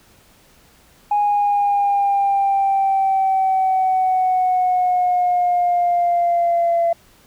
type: exponential sweep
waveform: sine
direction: down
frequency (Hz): 828 to 677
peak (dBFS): -13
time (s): 1.11-6.93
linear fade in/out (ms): 5
effects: tanh soft clip ceiling -10 dBFS + pink hiss -52 dBFS RMS until 7.26 s

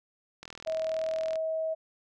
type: click train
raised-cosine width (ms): 0.2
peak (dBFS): -25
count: 39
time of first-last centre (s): 0.43-1.357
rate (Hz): 41
type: tone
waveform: sine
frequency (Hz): 640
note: D#5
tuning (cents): +49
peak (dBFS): -28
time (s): 0.66-1.75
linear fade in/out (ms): 20
effects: none

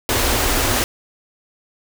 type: band-stop noise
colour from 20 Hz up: pink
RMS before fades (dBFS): -18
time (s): 0.09-0.84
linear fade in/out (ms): 0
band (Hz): 130 to 220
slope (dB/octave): 96
effects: none

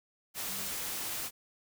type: tone in noise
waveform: sine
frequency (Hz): 192.1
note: G3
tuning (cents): -35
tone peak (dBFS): -48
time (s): 0.46-0.68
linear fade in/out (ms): 50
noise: white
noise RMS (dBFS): -37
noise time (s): 0.34-1.31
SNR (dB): -14
effects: none

